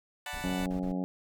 15% pulse chord, B minor seventh, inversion first, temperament equal, 587.3 / 740 / 880 / 987.8 Hz, D5 / F#5 / A5 / B5, 0 / 0 / 0 / 0 cents, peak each -40 / -34 / -35 / -39 dBFS, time 0.26-0.66 s, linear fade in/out 2 ms
brown noise bursts, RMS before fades -42 dBFS, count 5, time 0.33-0.92 s, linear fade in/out 5 ms, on 94 ms, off 30 ms
harmonic tone, 91.9 Hz, F#2, 11 cents flat, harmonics 2 / 3 / 4 / 5 / 6 / 7 / 8 / 9, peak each -32 / -34 / -45 / -46 / -43 / -46 / -48 / -47 dBFS, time 0.44-1.04 s, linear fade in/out 0 ms
effects none

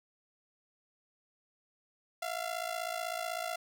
sawtooth ring-modulated tone, 686 Hz, F5, 31 cents flat, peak -28 dBFS, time 2.22-3.56 s, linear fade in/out 2 ms, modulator 28 Hz, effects none

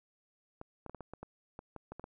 clicks, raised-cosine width 1 ms, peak -30 dBFS, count 12, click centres 0.614 / 0.863 / 0.896 / 0.947 / 1.007 / 1.136 / 1.23 / 1.591 / 1.763 / 1.92 / 1.996 / 2.041 s, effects none

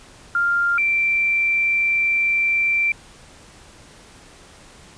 sine tone pair in turn, 1396.9 / 2349 Hz, F6 / D7, 0 / 0 cents, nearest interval major sixth, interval 900 cents, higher second, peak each -16 dBFS, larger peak neither, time 0.35-0.78 / 0.78-2.92 s, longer second, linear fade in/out 2 ms, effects pink hiss -46 dBFS RMS until 4.97 s + resampled to 22050 Hz

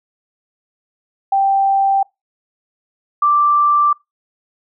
sine tone pair in turn, 784 / 1174.7 Hz, G5 / D6, 0 / 0 cents, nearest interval perfect fifth, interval 700 cents, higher second, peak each -11 / -10 dBFS, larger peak second, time 1.32-2.03 / 3.22-3.93 s, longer neither, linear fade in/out 5 ms, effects noise-tail reverb RT60 0.2 s tail -24 dB re dry

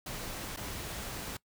pink noise with dropouts, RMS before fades -40 dBFS, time 0.06-1.37 s, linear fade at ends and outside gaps 5 ms, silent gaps 0.563-0.571 s, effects noise-tail reverb RT60 0.1 s tail -21 dB re dry

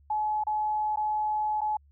sine tone with dropouts, 852 Hz, G#5, 44 cents sharp, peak -25 dBFS, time 0.1-1.77 s, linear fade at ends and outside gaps 5 ms, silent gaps 0.438-0.468 / 0.96-0.971 / 1.608-1.615 s, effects added 71 Hz sine -56 dBFS peak until 1.91 s

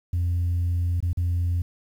sine tone with dropouts, 87.1 Hz, F2, 4 cents flat, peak -19 dBFS, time 0.13-1.62 s, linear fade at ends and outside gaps 5 ms, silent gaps 1.004-1.026 / 1.131-1.172 s, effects tanh soft clip ceiling -19 dBFS + 9-bit

